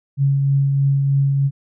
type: tone with tremolo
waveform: sine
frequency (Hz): 138.59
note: C#3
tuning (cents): 0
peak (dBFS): -12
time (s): 0.17-1.51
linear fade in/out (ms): 50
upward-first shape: triangle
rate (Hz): 3.2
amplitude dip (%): 30
effects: none

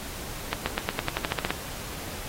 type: accelerating click train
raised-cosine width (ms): 0.3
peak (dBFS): -9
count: 12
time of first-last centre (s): 0.53-1.506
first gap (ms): 130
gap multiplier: 0.92
effects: pink hiss -38 dBFS RMS until 2.28 s + AAC 48 kbps

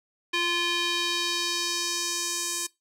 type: tone with band-pass filter sweep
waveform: square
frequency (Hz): 346.7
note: F4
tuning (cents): -13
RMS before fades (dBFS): -28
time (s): 0.33-2.67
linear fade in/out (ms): 10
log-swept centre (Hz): 2800 to 7800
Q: 1.7
effects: noise-tail reverb RT60 0.2 s tail -21 dB re dry

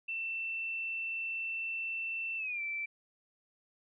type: tone with pitch glide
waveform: sine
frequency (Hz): 2679 to 2332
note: E7 to D7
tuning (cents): +27 to -13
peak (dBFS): -34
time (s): 0.08-2.86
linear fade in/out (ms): 10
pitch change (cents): -240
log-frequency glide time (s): 2.37-2.61
effects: none

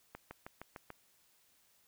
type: accelerating click train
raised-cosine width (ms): 0.5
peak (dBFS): -30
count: 6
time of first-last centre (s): 0.15-0.903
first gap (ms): 160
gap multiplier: 0.97
effects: white hiss -70 dBFS RMS until 1.87 s

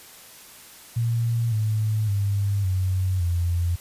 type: tone with pitch steps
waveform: sine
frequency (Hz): 116.54 / 108.11 / 100.29 / 93.03 / 86.3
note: A#2 / A2 / G2 / F#2 / F2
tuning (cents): 0 / -30 / +40 / +10 / -20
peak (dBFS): -20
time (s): 0.96-3.76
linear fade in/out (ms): 10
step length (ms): 560
effects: white hiss -46 dBFS RMS until 3.8 s + resampled to 32000 Hz

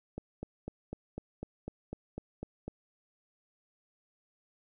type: click train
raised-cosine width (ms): 2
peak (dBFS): -25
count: 11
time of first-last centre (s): 0.18-2.68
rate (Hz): 4
effects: none

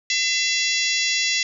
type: harmonic tone with a mistuned harmonic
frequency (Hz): 676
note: E5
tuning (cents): +43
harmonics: 3 / 4 / 5 / 6 / 7 / 8 / 9 / 10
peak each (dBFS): -25 / -26 / -27 / -28 / -28 / -29 / -30 / -30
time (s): 0.1-1.43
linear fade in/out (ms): 2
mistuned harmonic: 9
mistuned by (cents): -57
effects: none

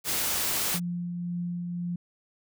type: noise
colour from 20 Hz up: white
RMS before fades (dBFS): -28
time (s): 0.04-0.8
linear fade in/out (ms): 50
type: tone with tremolo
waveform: sine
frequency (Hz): 174.7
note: F3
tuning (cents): +1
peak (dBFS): -28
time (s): 0.74-1.96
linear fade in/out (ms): 5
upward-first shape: triangle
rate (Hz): 1.9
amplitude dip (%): 30
effects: none

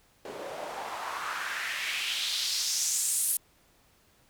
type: noise with band-pass filter sweep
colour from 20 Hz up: white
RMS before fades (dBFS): -32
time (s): 0.25-3.37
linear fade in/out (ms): 2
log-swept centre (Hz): 430 to 11000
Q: 2.6
effects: pink hiss -64 dBFS RMS until 4.29 s

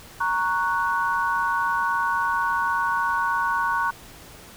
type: chord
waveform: sine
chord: F# major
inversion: first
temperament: equal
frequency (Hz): 932.3 / 1108.7 / 1480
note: A#5 / C#6 / F#6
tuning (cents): 0 / 0 / 0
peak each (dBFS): -25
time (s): 0.2-3.91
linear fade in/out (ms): 10
effects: pink hiss -45 dBFS RMS until 4.56 s

